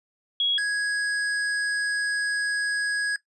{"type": "tone pair in turn", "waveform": ["sine", "square"], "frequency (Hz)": [3322, 1661], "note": ["G#7", "G#6"], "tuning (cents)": [0, 0], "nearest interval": "octave", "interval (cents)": 1200, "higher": "first", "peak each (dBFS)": [-20, -24], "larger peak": "first", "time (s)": [[0.4, 0.58], [0.58, 3.16]], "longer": "second", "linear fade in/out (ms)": 2, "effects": ["noise-tail reverb RT60 0.1 s tail -17 dB re dry", "resampled to 24000 Hz"]}